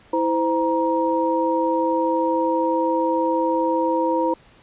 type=tone cluster; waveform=sine; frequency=327.2 / 515 / 942 Hz; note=E4 / C5 / A#5; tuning=-13 / -28 / +18 cents; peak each=-22 dBFS; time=0.13-4.34 s; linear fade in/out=5 ms; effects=pink hiss -52 dBFS RMS until 4.62 s + resampled to 8000 Hz